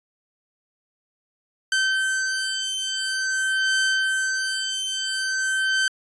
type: beating tone pair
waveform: sawtooth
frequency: 1545 / 1545.48 Hz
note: G6 / G6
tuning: -26 / -25 cents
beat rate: 0.48 Hz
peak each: -21 dBFS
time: 1.72-5.88 s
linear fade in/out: 2 ms
effects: resampled to 22050 Hz